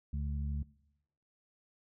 harmonic tone, 71.8 Hz, D2, 39 cents flat, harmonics 1 / 2 / 3, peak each -34 / -40 / -44 dBFS, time 0.13-0.63 s, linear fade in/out 5 ms, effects noise-tail reverb RT60 0.9 s tail -22 dB re dry

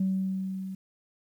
sine tone with level ramp, 190 Hz, F#3, 46 cents sharp, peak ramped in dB -22 to -34 dBFS, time 0-0.75 s, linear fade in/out 5 ms, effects tanh soft clip ceiling -19 dBFS + 10-bit

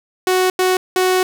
sawtooth tone bursts at uneven times, 370 Hz, F#4, in tune, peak -9 dBFS, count 3, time 0.27-0.5 / 0.59-0.77 / 0.96-1.23 s, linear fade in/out 2 ms, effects none

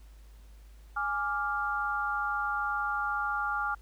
sine chord, D diminished, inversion second, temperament equal, 830.6 / 1174.7 / 1396.9 Hz, Ab5 / D6 / F6, 0 / 0 / 0 cents, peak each -34 / -34 / -31 dBFS, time 0.96-3.75 s, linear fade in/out 10 ms, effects added 52 Hz sine -49 dBFS peak until 3.81 s + pink hiss -64 dBFS RMS until 3.81 s

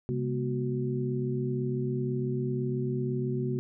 sine tone cluster, 133.1 / 201.1 / 239.1 / 369.3 Hz, C3 / G3 / A#3 / F#4, +30 / +44 / +44 / -3 cents, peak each -30 / -39 / -34 / -33 dBFS, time 0.09-3.59 s, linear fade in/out 0 ms, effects none

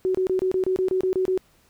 sine tone bursts, 373.5 Hz, F#4, 16 cents sharp, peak -19 dBFS, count 11, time 0.05-1.376 s, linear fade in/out 0 ms, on 96 ms, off 27 ms, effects pink hiss -60 dBFS RMS until 1.69 s

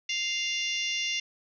harmonic tone, 698.5 Hz, F5, in tune, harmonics 3 / 4 / 5 / 6 / 7 / 8 / 9, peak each -34 / -31 / -36 / -42 / -42 / -36 / -42 dBFS, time 0.09-1.2 s, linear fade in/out 5 ms, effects none

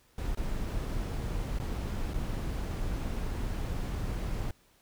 brown noise with dropouts, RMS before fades -33 dBFS, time 0.18-4.51 s, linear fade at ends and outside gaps 2 ms, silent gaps 0.35-0.372 / 1.588-1.599 / 2.136-2.141 s, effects pink hiss -65 dBFS RMS until 4.81 s

